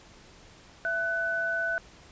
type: tone pair together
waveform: sine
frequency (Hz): 667 / 1497.4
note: E5 / F#6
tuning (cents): +20 / +20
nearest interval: octave + major second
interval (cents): 1400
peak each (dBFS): -33 / -27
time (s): 0.85-1.78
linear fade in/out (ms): 0
effects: pink hiss -53 dBFS RMS until 2.11 s + resampled to 16000 Hz